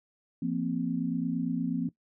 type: chord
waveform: sine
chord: F suspended fourth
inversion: none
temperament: equal with one note detuned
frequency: 171.81 / 233.1 / 261.6 Hz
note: F3 / Bb3 / C4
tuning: -28 / 0 / 0 cents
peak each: -32 / -32 / -31 dBFS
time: 0.42-1.89 s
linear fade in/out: 5 ms
effects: noise-tail reverb RT60 0.1 s tail -18 dB re dry